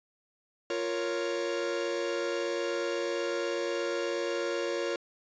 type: chord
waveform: 45% pulse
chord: Bb minor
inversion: second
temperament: equal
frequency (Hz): 349.2 / 466.2 / 554.4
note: F4 / Bb4 / Db5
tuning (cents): 0 / 0 / 0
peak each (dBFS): -34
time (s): 0.7-4.96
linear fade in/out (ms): 2
effects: resampled to 16000 Hz